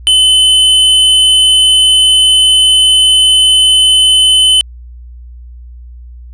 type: tone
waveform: square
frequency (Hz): 3035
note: F#7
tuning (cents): +43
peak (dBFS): -5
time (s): 0.07-4.61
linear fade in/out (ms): 0
effects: added 60 Hz sine -28 dBFS peak until 6.33 s + resampled to 22050 Hz